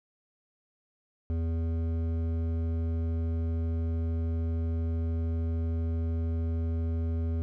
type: tone with hard clipping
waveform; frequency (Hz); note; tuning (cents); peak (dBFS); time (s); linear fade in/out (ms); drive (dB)
sine; 82.41; E2; 0; -29; 1.3-7.42; 0; 11
effects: none